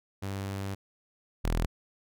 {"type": "tone pair in turn", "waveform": "sawtooth", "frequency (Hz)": [98, 41.04], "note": ["G2", "E1"], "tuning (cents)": [0, -7], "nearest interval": "octave + minor third", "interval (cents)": 1507, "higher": "first", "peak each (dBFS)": [-29, -22], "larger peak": "second", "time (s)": [[0.22, 0.75], [1.44, 1.66]], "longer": "first", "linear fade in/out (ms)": 10, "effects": []}